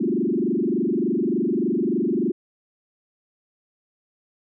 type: tone with frequency modulation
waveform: sine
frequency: 288.8 Hz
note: D4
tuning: 29 cents flat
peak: -19 dBFS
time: 0-2.32 s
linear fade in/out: 10 ms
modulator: 23.4 Hz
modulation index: 3.8
effects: none